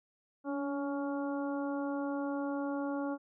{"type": "harmonic tone with a mistuned harmonic", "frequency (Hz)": 280, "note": "C#4", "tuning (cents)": 18, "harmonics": [1, 2, 3, 4, 5], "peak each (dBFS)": [-34, -39, -43, -46, -47], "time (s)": [0.44, 3.18], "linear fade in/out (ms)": 50, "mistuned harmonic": 1, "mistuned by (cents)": 26, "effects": []}